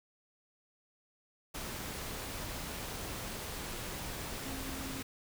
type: tone in noise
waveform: sine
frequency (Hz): 267.8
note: C4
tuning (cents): +40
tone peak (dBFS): -44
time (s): 4.45-5.02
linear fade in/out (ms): 10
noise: pink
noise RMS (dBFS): -41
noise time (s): 1.54-5.03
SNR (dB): -6
effects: none